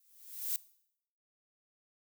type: noise with exponential growth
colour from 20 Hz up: violet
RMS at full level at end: -31 dBFS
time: 0-0.56 s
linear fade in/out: 1 ms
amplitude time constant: 120 ms
effects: noise-tail reverb RT60 0.7 s tail -20 dB re dry